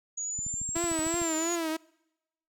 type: linear two-way sweep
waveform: sine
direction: up then down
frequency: 6710 to 7940 to 6710 Hz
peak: -31 dBFS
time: 0.17-1.56 s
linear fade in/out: 10 ms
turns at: 0.99 s
type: click train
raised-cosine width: 5 ms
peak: -29 dBFS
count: 12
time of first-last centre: 0.39-1.217 s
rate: 13.3 Hz
type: tone with vibrato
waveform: sawtooth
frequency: 329.6 Hz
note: E4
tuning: in tune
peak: -25 dBFS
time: 0.75-1.77 s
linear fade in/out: 10 ms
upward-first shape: triangle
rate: 2.9 Hz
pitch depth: 97 cents each way
effects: noise-tail reverb RT60 0.9 s tail -25 dB re dry